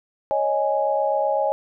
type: chord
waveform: sine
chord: C# suspended second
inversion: none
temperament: equal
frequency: 554.4 / 622.3 / 830.6 Hz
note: C#5 / D#5 / G#5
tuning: 0 / 0 / 0 cents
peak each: -23 / -23 / -23 dBFS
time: 0.31-1.52 s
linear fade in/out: 0 ms
effects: none